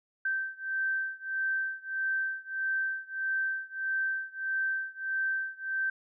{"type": "beating tone pair", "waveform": "sine", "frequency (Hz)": [1556, 1557.6], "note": ["G6", "G6"], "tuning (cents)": [-13, -12], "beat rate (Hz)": 1.6, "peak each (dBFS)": [-32, -33], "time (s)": [0.25, 5.9], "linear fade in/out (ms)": 5, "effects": []}